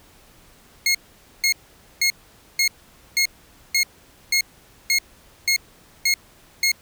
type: tone bursts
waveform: 20% pulse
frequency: 2157 Hz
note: C#7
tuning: 48 cents flat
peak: -11 dBFS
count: 11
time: 0.86-6.717 s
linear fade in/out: 2 ms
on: 87 ms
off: 490 ms
effects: pink hiss -52 dBFS RMS until 6.81 s